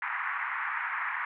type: band-pass noise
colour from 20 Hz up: white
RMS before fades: -33 dBFS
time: 0.02-1.25 s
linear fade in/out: 2 ms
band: 920 to 2100 Hz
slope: 48 dB/octave
effects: none